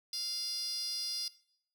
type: tone with high-pass filter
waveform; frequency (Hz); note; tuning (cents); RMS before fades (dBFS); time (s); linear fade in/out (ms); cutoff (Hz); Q
10% pulse; 699; F5; +1; -38; 0.13-1.28; 2; 5100; 7.2
effects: noise-tail reverb RT60 0.6 s tail -17 dB re dry